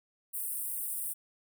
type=high-pass noise; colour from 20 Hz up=pink; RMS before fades=-36 dBFS; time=0.33-1.14 s; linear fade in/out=20 ms; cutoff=8500 Hz; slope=96 dB/octave; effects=none